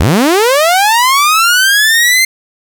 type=linear sweep; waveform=sawtooth; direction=up; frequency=58.27 to 2100 Hz; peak=-3 dBFS; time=0-2.25 s; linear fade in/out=5 ms; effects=7-bit